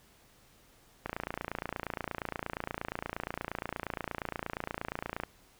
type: click train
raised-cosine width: 0.5 ms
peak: -19 dBFS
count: 120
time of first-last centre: 1.06-5.235 s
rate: 28.5 Hz
effects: pink hiss -62 dBFS RMS until 5.59 s